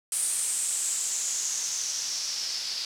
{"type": "noise with low-pass filter sweep", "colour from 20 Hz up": "blue", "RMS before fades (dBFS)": -30, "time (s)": [0.12, 2.85], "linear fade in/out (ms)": 2, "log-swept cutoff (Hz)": [9200, 4800], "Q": 5.5, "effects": []}